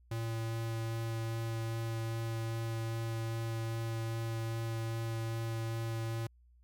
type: tone with vibrato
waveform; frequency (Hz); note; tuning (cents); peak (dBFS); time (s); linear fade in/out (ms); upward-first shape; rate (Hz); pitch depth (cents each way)
square; 113.8; A#2; -41; -35; 0.11-6.27; 5; sine; 2.5; 8
effects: added 60 Hz sine -60 dBFS peak until 6.63 s